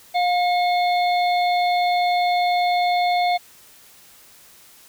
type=harmonic tone with a mistuned harmonic; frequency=710 Hz; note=F5; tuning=28 cents sharp; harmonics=1 / 3 / 5 / 6; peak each=-17 / -27 / -31 / -33 dBFS; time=0.14-3.38 s; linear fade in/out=20 ms; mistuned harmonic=3; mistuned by=+34 cents; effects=white hiss -49 dBFS RMS until 4.88 s